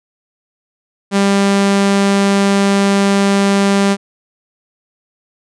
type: tone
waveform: sawtooth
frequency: 198.4 Hz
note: G3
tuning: 21 cents sharp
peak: -6 dBFS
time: 1.11-3.97 s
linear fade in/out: 50 ms
effects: resampled to 22050 Hz